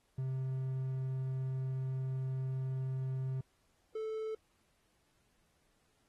triangle tone pair in turn, 131.4 / 438.2 Hz, C3 / A4, +8 / -7 cents, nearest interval octave + major sixth, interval 2085 cents, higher second, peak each -32 / -34 dBFS, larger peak first, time 0.18-3.41 / 3.95-4.35 s, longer first, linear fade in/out 5 ms, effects pink hiss -75 dBFS RMS until 6.08 s + AAC 32 kbps

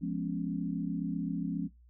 sine chord, C# dominant seventh, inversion first, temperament just, 173.24 / 207.9 / 249.5 / 277.2 Hz, E#3 / G#3 / B3 / C#4, -14 / +2 / +18 / 0 cents, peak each -35 / -37 / -40 / -36 dBFS, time 0.01-1.68 s, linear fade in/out 20 ms, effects noise-tail reverb RT60 0.2 s tail -18 dB re dry + added 60 Hz sine -56 dBFS peak until 1.89 s

